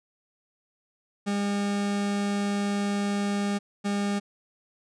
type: tone pair in turn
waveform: 40% pulse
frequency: 202.3 / 202.3 Hz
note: G#3 / G#3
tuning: -45 / -45 cents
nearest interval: unison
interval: 0 cents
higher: neither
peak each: -24 dBFS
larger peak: neither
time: 1.26-3.59 / 3.84-4.2 s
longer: first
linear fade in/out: 20 ms
effects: resampled to 22050 Hz